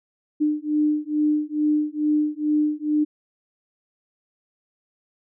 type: beating tone pair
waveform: sine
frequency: 300 / 302.3 Hz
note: D4 / D#4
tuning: +37 / -50 cents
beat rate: 2.3 Hz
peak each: -22 dBFS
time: 0.4-3.05 s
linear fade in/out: 20 ms
effects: none